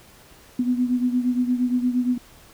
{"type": "beating tone pair", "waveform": "sine", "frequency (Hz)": [246.5, 255.1], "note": ["B3", "C4"], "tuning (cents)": [-3, -44], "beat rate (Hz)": 8.6, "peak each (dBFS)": [-20, -25], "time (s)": [0.59, 2.18], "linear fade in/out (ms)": 5, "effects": ["pink hiss -50 dBFS RMS until 2.53 s"]}